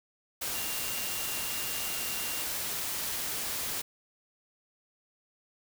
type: tone in noise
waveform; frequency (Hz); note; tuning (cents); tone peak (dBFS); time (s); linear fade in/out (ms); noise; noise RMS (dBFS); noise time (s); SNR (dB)
sine; 2784; F7; -6; -42; 0.54-2.43; 10; white; -34; 0.41-3.82; -11
effects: none